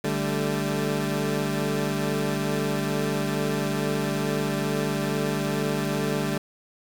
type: chord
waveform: 20% pulse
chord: D suspended fourth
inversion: none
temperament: equal with one note detuned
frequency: 145.9 / 196 / 220 Hz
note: D3 / G3 / A3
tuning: -11 / 0 / 0 cents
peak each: -23 / -24 / -25 dBFS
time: 0.04-6.38 s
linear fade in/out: 5 ms
effects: 7-bit